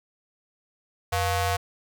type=ring-modulated tone; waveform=sawtooth; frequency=396.6 Hz; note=G4; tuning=20 cents sharp; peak=-16 dBFS; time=1.12-1.57 s; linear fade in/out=10 ms; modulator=308 Hz; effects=none